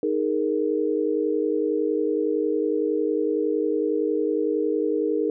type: chord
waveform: sine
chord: D# suspended fourth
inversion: none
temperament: equal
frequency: 311.1 / 415.3 / 466.2 Hz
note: D#4 / G#4 / A#4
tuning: 0 / 0 / 0 cents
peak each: -25 dBFS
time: 0.03-5.3 s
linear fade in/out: 2 ms
effects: none